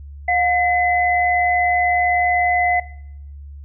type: tone pair together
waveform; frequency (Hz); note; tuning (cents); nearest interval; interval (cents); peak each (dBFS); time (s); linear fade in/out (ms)
sine; 715 / 2026; F5 / B6; +41 / +44; octave + tritone; 1803; -17 / -18; 0.28-2.8; 5
effects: noise-tail reverb RT60 0.7 s tail -19 dB re dry + added 71 Hz sine -33 dBFS peak until 3.64 s